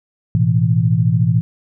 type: chord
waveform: sine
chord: A suspended second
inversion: none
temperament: just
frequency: 110 / 123.75 / 165 Hz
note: A2 / B2 / E3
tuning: 0 / +4 / +2 cents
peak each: -16 dBFS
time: 0.35-1.41 s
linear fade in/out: 0 ms
effects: none